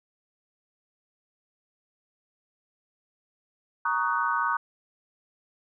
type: chord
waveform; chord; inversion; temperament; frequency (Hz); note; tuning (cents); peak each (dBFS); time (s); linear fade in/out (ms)
sine; D# minor seventh; second; just; 933.4 / 1120.1 / 1244.5 / 1493.4; A#5 / C#6 / D#6 / F#6; +2 / +18 / 0 / +16; -29; 3.85-4.57; 5
effects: none